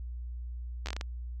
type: slowing click train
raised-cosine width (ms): 0.2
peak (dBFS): -19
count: 7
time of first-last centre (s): 0.86-1.011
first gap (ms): 11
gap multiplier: 1.33
effects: added 60 Hz sine -36 dBFS peak until 1.4 s